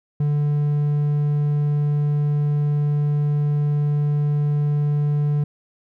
triangle tone, 146.83 Hz, D3, in tune, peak -15 dBFS, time 0.2-5.44 s, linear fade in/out 5 ms, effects none

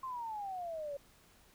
sine exponential sweep, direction down, 1067 to 554.4 Hz, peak -38 dBFS, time 0.03-0.97 s, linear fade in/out 5 ms, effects pink hiss -64 dBFS RMS until 1.54 s

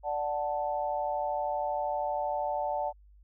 sine chord, D major, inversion none, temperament equal, 587.3 / 740 / 880 Hz, D5 / F#5 / A5, 0 / 0 / 0 cents, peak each -33 dBFS, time 0.03-2.93 s, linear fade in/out 50 ms, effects added 50 Hz sine -54 dBFS peak until 3.23 s

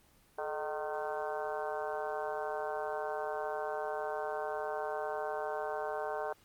harmonic tone with a mistuned harmonic, 153.1 Hz, D#3, 28 cents flat, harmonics 3 / 4 / 5 / 6 / 7 / 8 / 9 / 10, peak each -40 / -39 / -40 / -44 / -45 / -50 / -50 / -46 dBFS, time 0.38-6.33 s, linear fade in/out 5 ms, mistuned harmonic 3, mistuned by -97 cents, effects pink hiss -65 dBFS RMS until 6.44 s + Opus 24 kbps

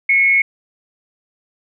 sine tone with frequency modulation, 2190 Hz, C#7, 22 cents flat, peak -10 dBFS, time 0.09-0.42 s, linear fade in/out 5 ms, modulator 170 Hz, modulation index 0.34, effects none

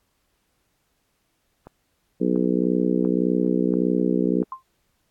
click train, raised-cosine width 1 ms, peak -26 dBFS, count 5, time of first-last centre 1.67-4.429 s, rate 1.45 Hz
harmonic tone, 61.74 Hz, B1, in tune, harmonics 3 / 4 / 5 / 6 / 7 / 8, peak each -24 / -24 / -24 / -28 / -26 / -31 dBFS, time 2.2-4.44 s, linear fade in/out 20 ms
sine tone with exponential decay, 1049 Hz, C6, 4 cents sharp, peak -25 dBFS, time 4.52-4.63 s, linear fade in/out 2 ms, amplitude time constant 23 ms
effects pink hiss -70 dBFS RMS until 5.1 s + AAC 64 kbps

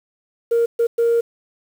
sine tone bursts at uneven times, 466.2 Hz, A#4, in tune, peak -12 dBFS, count 3, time 0.51-0.66 / 0.79-0.87 / 0.98-1.21 s, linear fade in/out 10 ms, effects tanh soft clip ceiling -11 dBFS + 7-bit

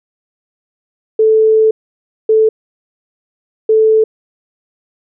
sine tone bursts at uneven times, 438.4 Hz, A4, 6 cents flat, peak -6 dBFS, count 3, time 1.19-1.71 / 2.29-2.49 / 3.69-4.04 s, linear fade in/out 5 ms, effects none

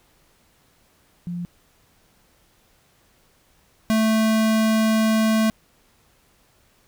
sine / square tone pair in turn, 174.61 / 220 Hz, F3 / A3, 0 / 0 cents, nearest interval major third, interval 400 cents, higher second, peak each -26 / -17 dBFS, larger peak second, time 1.27-1.45 / 3.9-5.5 s, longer second, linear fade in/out 0 ms, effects pink hiss -60 dBFS RMS until 6.87 s

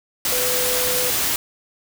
sine tone in noise, 500 Hz, B4, 21 cents sharp, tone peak -25 dBFS, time 0.32-1.1 s, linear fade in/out 2 ms, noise white, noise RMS -21 dBFS, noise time 0.25-1.36 s, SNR -7 dB, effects none

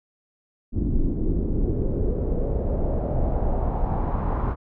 brown noise with low-pass filter sweep, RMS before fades -23 dBFS, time 0.72-4.56 s, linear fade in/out 50 ms, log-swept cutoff 270 to 1100 Hz, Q 2.9, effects none

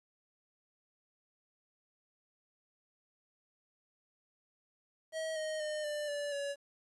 square tone with pitch steps, 639 / 623.7 / 608.7 / 594.1 / 579.9 / 566 Hz, D#5 / D#5 / D#5 / D5 / D5 / C#5, +46 / +4 / -38 / +20 / -22 / +36 cents, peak -36 dBFS, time 5.12-6.56 s, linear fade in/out 50 ms, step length 240 ms, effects resampled to 24000 Hz + 11-bit

